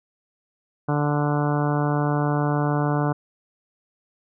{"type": "harmonic tone", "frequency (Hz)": 146.83, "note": "D3", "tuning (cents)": 0, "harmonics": [1, 2, 3, 4, 5, 6, 7, 8, 9, 10], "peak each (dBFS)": [-22, -26, -30, -31, -30, -33, -33, -35, -37, -36], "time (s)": [0.88, 3.13], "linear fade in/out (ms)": 10, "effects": []}